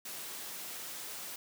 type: high-pass noise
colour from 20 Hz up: white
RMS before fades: -43 dBFS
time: 0.05-1.36 s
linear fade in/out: 5 ms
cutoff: 150 Hz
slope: 12 dB/octave
effects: none